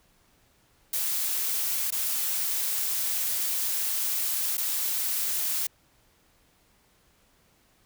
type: noise with dropouts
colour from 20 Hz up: blue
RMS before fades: -28 dBFS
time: 0.93-5.67 s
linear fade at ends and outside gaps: 5 ms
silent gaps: 1.906-1.922 / 4.571-4.578 s
effects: pink hiss -64 dBFS RMS until 7.85 s